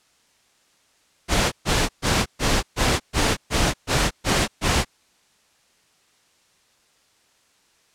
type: noise bursts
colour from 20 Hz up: pink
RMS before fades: -19 dBFS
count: 10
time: 1.28-4.85 s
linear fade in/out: 50 ms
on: 240 ms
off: 130 ms
effects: white hiss -61 dBFS RMS until 7.94 s + low-pass 8000 Hz 12 dB/octave